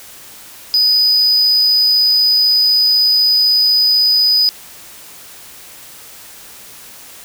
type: tone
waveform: triangle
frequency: 4978 Hz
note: D#8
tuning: in tune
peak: -8 dBFS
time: 0.74-4.49 s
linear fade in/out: 0 ms
effects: white hiss -37 dBFS RMS until 7.24 s